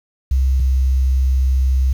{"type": "tone pair in turn", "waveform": "sine", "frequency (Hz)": [65.7, 65.28], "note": ["C2", "C2"], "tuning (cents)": [8, -3], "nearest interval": "unison", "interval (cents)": 11, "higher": "first", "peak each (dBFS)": -12, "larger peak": "neither", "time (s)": [[0.31, 0.6], [0.6, 1.93]], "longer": "second", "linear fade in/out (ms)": 5, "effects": ["7-bit"]}